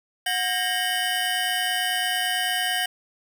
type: tone cluster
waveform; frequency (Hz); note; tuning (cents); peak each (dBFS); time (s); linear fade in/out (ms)
square; 730 / 1608 / 1863 / 2954 / 3063; F#5 / G6 / A#6 / F#7 / G7; -24 / +44 / -2 / -3 / -41; -30; 0.26-2.86; 5
effects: none